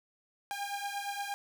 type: beating tone pair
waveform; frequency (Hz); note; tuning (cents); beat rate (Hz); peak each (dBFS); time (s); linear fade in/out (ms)
sawtooth; 802 / 810.6; G5 / G#5; +39 / -42; 8.6; -34 / -35; 0.51-1.34; 0
effects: none